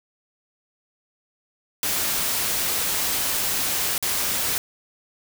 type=noise with dropouts; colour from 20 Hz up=white; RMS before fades=-24 dBFS; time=1.83-4.58 s; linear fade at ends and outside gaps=0 ms; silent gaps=3.979-4.026 s; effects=none